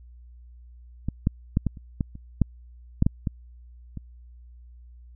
clicks, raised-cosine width 5 ms, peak -14 / -8 / -8 / -11 / -30 / -12 / -28 / -6 / -6 / -7 / -13 / -22 dBFS, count 12, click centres 1.086 / 1.271 / 1.571 / 1.667 / 1.772 / 2.008 / 2.154 / 2.417 / 3.024 / 3.065 / 3.272 / 3.973 s, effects added 60 Hz sine -45 dBFS peak until 5.15 s

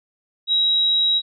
sine tone, 3844 Hz, B7, 48 cents flat, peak -15 dBFS, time 0.47-1.22 s, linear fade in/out 50 ms, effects none

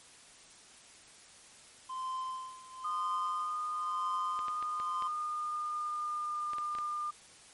triangle tone with tremolo, 1037 Hz, C6, 16 cents flat, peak -32 dBFS, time 1.89-5.08 s, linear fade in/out 10 ms, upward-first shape sine, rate 1 Hz, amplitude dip 85%
sine tone with pitch glide, 1226 to 1203.5 Hz, D#6 to D6, -26 to +42 cents, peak -33 dBFS, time 2.84-7.11 s, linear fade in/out 10 ms, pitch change -32 cents, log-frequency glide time 4.6-6.59 s
clicks, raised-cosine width 0.3 ms, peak -29 dBFS, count 9, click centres 4.391 / 4.483 / 4.626 / 4.8 / 5.023 / 6.534 / 6.584 / 6.751 / 6.786 s
effects white hiss -56 dBFS RMS until 7.53 s + MP3 48 kbps

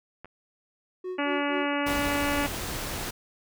clicks, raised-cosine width 0.5 ms, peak -26 / -35 dBFS, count 2, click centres 0.246 / 0.256 s
triangle tone with tremolo, 367.8 Hz, F#4, 10 cents flat, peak -28 dBFS, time 1.04-1.74 s, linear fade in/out 5 ms, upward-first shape sine, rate 4.2 Hz, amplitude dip 100%
harmonic tone, 286.8 Hz, D4, 41 cents flat, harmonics 1 / 2 / 3 / 4 / 5 / 6 / 7 / 8 / 9 / 10, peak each -29 / -32 / -34 / -35 / -36 / -37 / -37 / -38 / -39 / -39 dBFS, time 1.18-2.47 s, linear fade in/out 10 ms
pink noise, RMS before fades -33 dBFS, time 1.86-3.11 s, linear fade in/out 10 ms
effects none

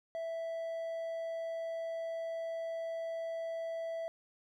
triangle tone, 659.3 Hz, E5, in tune, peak -34 dBFS, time 0.15-4.08 s, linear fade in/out 0 ms, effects none

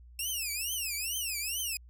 10% pulse tone with vibrato, 2669 Hz, E7, 21 cents sharp, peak -24 dBFS, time 0.19-1.77 s, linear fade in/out 2 ms, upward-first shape triangle, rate 2.3 Hz, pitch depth 290 cents each way, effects added 60 Hz sine -50 dBFS peak until 1.89 s

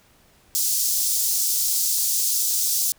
pink high-pass noise, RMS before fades -22 dBFS, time 0.55-2.92 s, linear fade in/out 0 ms, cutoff 5300 Hz, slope 24 dB/octave, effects pink hiss -57 dBFS RMS until 2.98 s

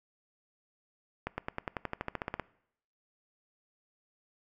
accelerating click train, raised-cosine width 0.5 ms, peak -18 dBFS, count 15, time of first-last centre 1.27-2.397 s, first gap 110 ms, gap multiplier 0.95, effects noise-tail reverb RT60 0.7 s tail -21 dB re dry

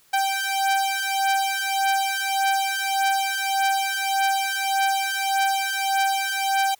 sawtooth beating tone pair, 780 / 781.7 Hz, G5 / G5, -9 / -5 cents, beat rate 1.7 Hz, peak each -20 / -20 dBFS, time 0.13-6.75 s, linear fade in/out 10 ms, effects white hiss -58 dBFS RMS until 6.79 s

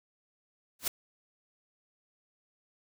white noise with exponential growth, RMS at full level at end -24 dBFS, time 0.79-0.88 s, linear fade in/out 5 ms, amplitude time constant 18 ms, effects none

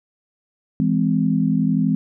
sine chord, E augmented, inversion none, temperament just, 164.81 / 206 / 257.5 Hz, E3 / G#3 / B#3, 0 / -14 / -28 cents, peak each -20 dBFS, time 0.8-1.95 s, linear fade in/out 0 ms, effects none

